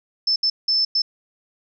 sine tone bursts at uneven times, 5274 Hz, E8, in tune, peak -16 dBFS, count 4, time 0.27-0.36 / 0.43-0.5 / 0.68-0.85 / 0.95-1.02 s, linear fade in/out 5 ms, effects none

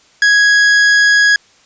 45% pulse tone, 1661.2 Hz, G#6, in tune, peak -7 dBFS, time 0.22-1.36 s, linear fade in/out 2 ms, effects white hiss -49 dBFS RMS until 1.65 s + resampled to 16000 Hz

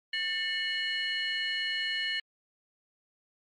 sine tone cluster, 1789 / 2189 / 2931 / 4229 Hz, A6 / C#7 / F#7 / C8, +28 / -22 / -17 / +18 cents, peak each -32 / -37 / -32 / -37 dBFS, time 0.13-2.2 s, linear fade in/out 5 ms, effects tanh soft clip ceiling -21 dBFS + MP3 48 kbps

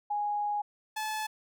sine / sawtooth tone pair in turn, 828 / 864.1 Hz, G#5 / A5, -5 / -32 cents, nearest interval minor second, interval 73 cents, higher second, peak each -28 dBFS, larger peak neither, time 0.1-0.62 / 0.96-1.27 s, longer first, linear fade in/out 10 ms, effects none

